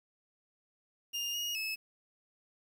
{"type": "tone with pitch steps", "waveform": "30% pulse", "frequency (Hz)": [2819, 2870, 2597], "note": ["F7", "F7", "E7"], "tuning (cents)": [16, 47, -26], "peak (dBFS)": -31, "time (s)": [1.13, 1.76], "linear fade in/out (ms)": 20, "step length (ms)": 210, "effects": ["10-bit"]}